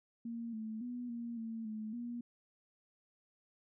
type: tone with pitch steps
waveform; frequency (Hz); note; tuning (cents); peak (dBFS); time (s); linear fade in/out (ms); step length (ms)
sine; 232.2 / 219.3 / 244.6 / 235 / 225.8 / 216.4 / 238.9; A#3 / A3 / B3 / A#3 / A3 / A3 / A#3; -7 / -6 / -16 / +14 / +45 / -29 / +43; -39; 0.25-2.21; 5; 280
effects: none